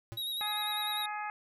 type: tone with exponential decay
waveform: square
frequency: 114.1 Hz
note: A#2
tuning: 37 cents flat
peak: -36 dBFS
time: 0.12-0.23 s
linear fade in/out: 0 ms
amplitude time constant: 22 ms
type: tone with vibrato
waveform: square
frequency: 3800 Hz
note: A#7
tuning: 33 cents sharp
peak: -34 dBFS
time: 0.17-1.06 s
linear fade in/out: 5 ms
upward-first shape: square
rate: 10 Hz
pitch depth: 26 cents each way
type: harmonic tone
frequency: 420 Hz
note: G#4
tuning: 19 cents sharp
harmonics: 2 / 3 / 4 / 5 / 6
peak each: -37 / -41 / -43 / -45 / -47 dBFS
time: 0.41-1.3 s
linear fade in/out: 0 ms
effects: none